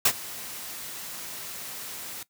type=noise with ADSR envelope; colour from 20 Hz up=white; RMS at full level=-18 dBFS; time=0.05-2.23 s; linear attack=5 ms; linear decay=65 ms; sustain=-20 dB; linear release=3 ms; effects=noise-tail reverb RT60 0.1 s tail -17 dB re dry + high-pass 80 Hz 12 dB/octave